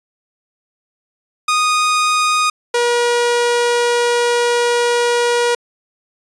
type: tone pair in turn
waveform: sawtooth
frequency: 1238 / 479.2 Hz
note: D#6 / A#4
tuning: -9 / +48 cents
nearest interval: octave + major third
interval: 1643 cents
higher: first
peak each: -9 dBFS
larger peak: neither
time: 1.48-2.5 / 2.74-5.55 s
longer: second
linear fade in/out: 5 ms
effects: resampled to 22050 Hz